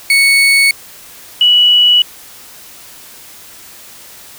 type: tone pair in turn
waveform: 35% pulse / sine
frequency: 2217 / 2941 Hz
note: C#7 / F#7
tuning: 0 / -11 cents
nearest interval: perfect fourth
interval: 489 cents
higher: second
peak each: -5 dBFS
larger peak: neither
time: 0.1-0.71 / 1.41-2.02 s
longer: neither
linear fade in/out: 2 ms
effects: white hiss -36 dBFS RMS until 4.38 s